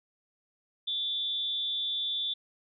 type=tone with amplitude modulation; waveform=sine; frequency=3520 Hz; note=A7; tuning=in tune; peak=-26 dBFS; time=0.87-2.34 s; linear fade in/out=10 ms; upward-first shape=sine; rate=279 Hz; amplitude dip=65%; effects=none